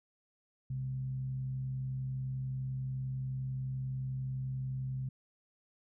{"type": "tone with frequency modulation", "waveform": "sine", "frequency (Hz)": 131.2, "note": "C3", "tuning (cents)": 5, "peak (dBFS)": -34, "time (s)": [0.7, 5.09], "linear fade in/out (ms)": 5, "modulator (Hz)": 71.4, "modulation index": 0.25, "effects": []}